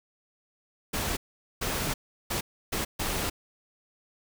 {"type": "noise bursts at uneven times", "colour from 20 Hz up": "pink", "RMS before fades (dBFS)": -30, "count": 5, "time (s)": [[0.93, 1.17], [1.61, 1.94], [2.3, 2.41], [2.72, 2.85], [2.99, 3.3]], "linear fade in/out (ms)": 10, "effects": []}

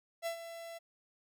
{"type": "tone with ADSR envelope", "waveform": "45% pulse", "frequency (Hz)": 670, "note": "E5", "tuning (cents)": 28, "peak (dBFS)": -33, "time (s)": [0.22, 0.79], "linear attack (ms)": 43, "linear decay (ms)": 96, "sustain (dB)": -11, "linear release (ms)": 19, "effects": []}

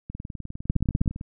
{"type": "two click trains", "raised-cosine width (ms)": 5, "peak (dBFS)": [-9, -22], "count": [7, 23], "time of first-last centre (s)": [[0.7, 1.077], [0.1, 1.211]], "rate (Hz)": [15.9, 19.8], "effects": []}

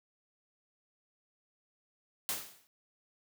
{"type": "noise with exponential decay", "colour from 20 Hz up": "white", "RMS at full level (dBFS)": -32, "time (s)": [2.29, 2.67], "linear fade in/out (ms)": 0, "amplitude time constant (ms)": 82, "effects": ["high-pass 80 Hz 12 dB/octave"]}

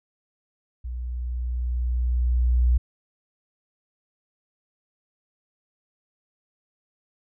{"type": "tone with level ramp", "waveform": "sine", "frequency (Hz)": 61, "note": "B1", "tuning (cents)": -21, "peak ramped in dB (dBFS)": [-29, -15], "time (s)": [0.84, 2.78], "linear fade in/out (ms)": 10, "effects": []}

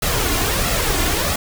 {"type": "noise with flanger", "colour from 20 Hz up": "pink", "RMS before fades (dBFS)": -19, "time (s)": [0.02, 1.36], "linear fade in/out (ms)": 5, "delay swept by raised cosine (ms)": [1.5, 2.9], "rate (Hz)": 1.5, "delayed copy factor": 0.55, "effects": []}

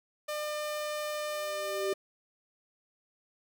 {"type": "tone", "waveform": "sawtooth", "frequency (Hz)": 601, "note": "D5", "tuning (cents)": 40, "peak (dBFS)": -29, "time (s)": [0.28, 1.94], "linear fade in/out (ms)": 10}
{"type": "tone with exponential growth", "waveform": "sine", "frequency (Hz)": 388.6, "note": "G4", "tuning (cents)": -15, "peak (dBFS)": -27, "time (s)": [1.19, 1.93], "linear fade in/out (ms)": 2, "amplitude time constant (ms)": 160}
{"effects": []}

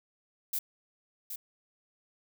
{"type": "noise with echo", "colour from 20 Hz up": "violet", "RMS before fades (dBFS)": -32, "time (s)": [0.53, 0.59], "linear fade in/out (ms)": 5, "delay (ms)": 770, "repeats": 1, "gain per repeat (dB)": -7, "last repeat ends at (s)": 1.36, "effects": []}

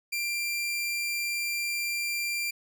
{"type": "tone", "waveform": "sawtooth", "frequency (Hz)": 2373, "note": "D7", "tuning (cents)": 17, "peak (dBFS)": -25, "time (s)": [0.12, 2.51], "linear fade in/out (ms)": 10, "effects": []}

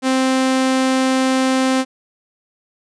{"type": "tone", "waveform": "sawtooth", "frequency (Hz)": 261.6, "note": "C4", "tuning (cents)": 0, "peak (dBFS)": -10, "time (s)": [0.02, 1.85], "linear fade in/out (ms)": 50, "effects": ["resampled to 22050 Hz"]}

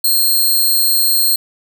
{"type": "tone", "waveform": "5% pulse", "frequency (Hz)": 4225, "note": "C8", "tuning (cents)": 16, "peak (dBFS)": -4, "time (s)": [0.04, 1.36], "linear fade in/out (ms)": 5, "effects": []}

